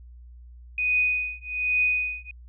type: tone with tremolo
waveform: sine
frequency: 2489 Hz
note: D#7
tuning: in tune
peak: -18 dBFS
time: 0.78-2.31 s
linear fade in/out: 2 ms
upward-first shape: triangle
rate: 1.2 Hz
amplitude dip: 100%
effects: added 60 Hz sine -43 dBFS peak until 2.48 s